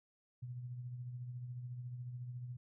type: tone with tremolo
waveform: sine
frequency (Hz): 123.4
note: B2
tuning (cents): -1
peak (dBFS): -40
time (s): 0.42-2.57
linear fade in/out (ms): 10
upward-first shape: triangle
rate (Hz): 14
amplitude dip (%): 50
effects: none